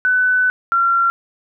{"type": "tone pair in turn", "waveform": "sine", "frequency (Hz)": [1500, 1370.7], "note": ["F#6", "F6"], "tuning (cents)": [23, -33], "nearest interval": "major second", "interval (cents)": 156, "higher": "first", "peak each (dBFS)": -12, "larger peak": "neither", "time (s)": [[0.05, 0.5], [0.72, 1.1]], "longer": "first", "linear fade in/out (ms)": 0, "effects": []}